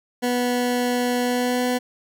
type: tone with pitch glide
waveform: 20% pulse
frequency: 245.7 to 248.8 Hz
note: B3 to B3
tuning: -9 to +13 cents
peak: -15 dBFS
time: 0.22-1.79 s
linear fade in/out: 20 ms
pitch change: +22 cents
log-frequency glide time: 1.21-1.66 s
effects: none